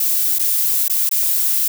violet noise with dropouts, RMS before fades -17 dBFS, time 0-1.68 s, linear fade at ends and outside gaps 5 ms, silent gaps 0.386-0.393 / 0.882-0.897 / 1.092-1.112 s, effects none

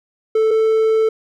triangle tone pair in turn, 440 / 441.6 Hz, A4 / A4, 0 / +6 cents, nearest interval unison, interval 6 cents, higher second, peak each -10 dBFS, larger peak neither, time 0.35-0.51 / 0.51-1.09 s, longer second, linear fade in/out 5 ms, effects none

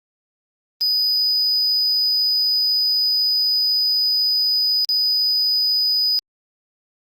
sine tone with dropouts, 4978 Hz, D#8, in tune, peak -13 dBFS, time 0.81-6.19 s, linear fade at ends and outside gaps 0 ms, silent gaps 4.848-4.89 s, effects tanh soft clip ceiling -15 dBFS + Opus 32 kbps

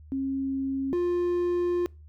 sine / triangle tone pair in turn, 269.8 / 351.9 Hz, C#4 / F4, -47 / +13 cents, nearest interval perfect fourth, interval 460 cents, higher second, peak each -26 / -21 dBFS, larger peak second, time 0.12-0.93 / 0.93-1.86 s, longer second, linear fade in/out 0 ms, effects noise-tail reverb RT60 0.3 s tail -25 dB re dry + added 76 Hz sine -46 dBFS peak until 2.08 s

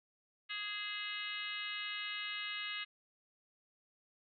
harmonic tone with a mistuned harmonic, 415.3 Hz, G#4, in tune, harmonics 3 / 4 / 5 / 6 / 7 / 8 / 9 / 10, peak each -50 / -47 / -44 / -47 / -44 / -52 / -48 / -55 dBFS, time 0.49-2.85 s, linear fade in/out 20 ms, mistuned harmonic 6, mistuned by +51 cents, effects none

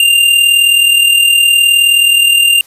square tone with amplitude modulation, 2794 Hz, F7, in tune, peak -4 dBFS, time 0-2.61 s, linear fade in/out 2 ms, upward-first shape sine, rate 39.2 Hz, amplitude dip 50%, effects white hiss -45 dBFS RMS until 2.66 s + resampled to 32000 Hz

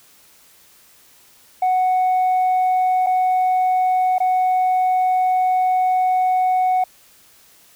sine tone with dropouts, 740 Hz, F#5, in tune, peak -12 dBFS, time 1.62-6.84 s, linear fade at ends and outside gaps 5 ms, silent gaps 3.063-3.068 / 4.183-4.202 s, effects tanh soft clip ceiling -13 dBFS + white hiss -51 dBFS RMS until 7.75 s

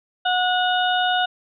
harmonic tone, 730 Hz, F#5, 24 cents flat, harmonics 1 / 2 / 4 / 5, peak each -20 / -23 / -26 / -27 dBFS, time 0.25-1.26 s, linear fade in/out 10 ms, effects none

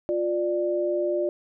sine tone pair together, 352.4 / 592 Hz, F4 / D5, +16 / +14 cents, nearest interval major sixth, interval 898 cents, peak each -25 dBFS, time 0.09-1.29 s, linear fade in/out 0 ms, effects none

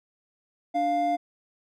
triangle tone pair together, 293.7 / 698.5 Hz, D4 / F5, 0 / 0 cents, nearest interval octave + minor third, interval 1500 cents, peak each -28 / -21 dBFS, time 0.74-1.17 s, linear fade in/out 20 ms, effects none

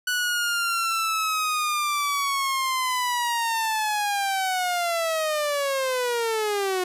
sawtooth linear sweep, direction down, 1484 to 360.8 Hz, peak -19 dBFS, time 0.07-6.84 s, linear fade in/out 5 ms, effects resampled to 32000 Hz + 10-bit

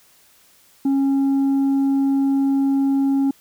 sine tone with tanh clipping, 273.8 Hz, C#4, 21 cents flat, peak -16 dBFS, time 0.85-3.31 s, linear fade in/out 5 ms, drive 3 dB, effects white hiss -54 dBFS RMS until 3.4 s

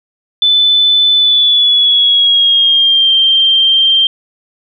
sine tone with pitch glide, 3507 to 3161 Hz, A7 to G7, -6 to +14 cents, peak -6 dBFS, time 0.42-4.07 s, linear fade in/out 2 ms, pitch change -180 cents, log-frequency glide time 1.15-3.12 s, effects none

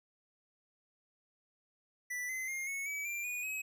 square tone with pitch steps, 1975.5 / 2049 / 2125 / 2203 / 2285 / 2370 / 2458 / 2549 Hz, B6 / C7 / C7 / C#7 / D7 / D7 / D#7 / D#7, 0 / -37 / +26 / -11 / -48 / +15 / -22 / +41 cents, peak -37 dBFS, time 2.1-3.62 s, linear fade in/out 10 ms, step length 190 ms, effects none

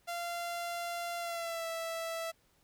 sawtooth tone with pitch glide, 690 to 659.2 Hz, F5 to E5, -21 to 0 cents, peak -32 dBFS, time 0.07-2.32 s, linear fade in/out 20 ms, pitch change -79 cents, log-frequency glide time 1.18-1.66 s, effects pink hiss -70 dBFS RMS until 2.63 s

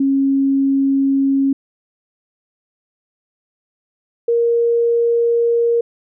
sine tone pair in turn, 273 / 468.6 Hz, C#4 / A#4, -26 / +9 cents, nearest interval major sixth, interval 935 cents, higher second, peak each -12 dBFS, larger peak neither, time 0-1.53 / 4.28-5.81 s, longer neither, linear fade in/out 5 ms, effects none

